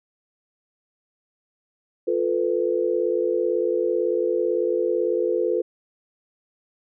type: tone cluster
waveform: sine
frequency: 350.8 / 441.1 / 499.1 Hz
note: F4 / A4 / B4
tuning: +8 / +4 / +18 cents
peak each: -24 dBFS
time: 2.07-5.62 s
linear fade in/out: 10 ms
effects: none